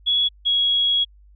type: tone pair in turn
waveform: sine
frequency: 3366 / 3323 Hz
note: G#7 / G#7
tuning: +23 / 0 cents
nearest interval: unison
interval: 23 cents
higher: first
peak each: -16 dBFS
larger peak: neither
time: 0.06-0.29 / 0.45-1.05 s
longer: second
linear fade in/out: 20 ms
effects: added 50 Hz sine -47 dBFS peak until 1.35 s